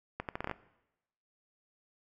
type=accelerating click train; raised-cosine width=0.5 ms; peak=-20 dBFS; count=8; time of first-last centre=0.2-0.513 s; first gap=88 ms; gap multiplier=0.76; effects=noise-tail reverb RT60 0.9 s tail -18 dB re dry